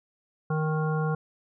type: harmonic tone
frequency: 155.7 Hz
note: D#3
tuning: 2 cents sharp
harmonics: 1 / 3 / 5 / 7 / 9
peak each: -25 / -32 / -36 / -37 / -37 dBFS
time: 0.5-1.15 s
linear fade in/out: 5 ms
effects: none